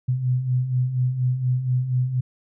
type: beating tone pair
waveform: sine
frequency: 123.47 / 127.67 Hz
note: B2 / C3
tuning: 0 / -42 cents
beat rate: 4.2 Hz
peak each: -27 / -20 dBFS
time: 0.08-2.21 s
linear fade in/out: 10 ms
effects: none